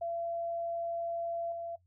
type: tone with level steps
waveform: sine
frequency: 678 Hz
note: E5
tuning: 49 cents sharp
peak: -33 / -37 dBFS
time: 0.01-1.76 s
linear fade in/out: 10 ms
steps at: 1.52 s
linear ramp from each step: 2 ms
effects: noise-tail reverb RT60 0.1 s tail -18 dB re dry + added 89 Hz sine -66 dBFS peak until 1.86 s